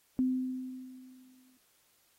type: tone with exponential decay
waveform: sine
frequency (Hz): 256.8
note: C4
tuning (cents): -32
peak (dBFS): -24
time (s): 0.19-1.57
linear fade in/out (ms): 0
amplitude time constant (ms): 300
effects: white hiss -69 dBFS RMS until 2.18 s + AAC 48 kbps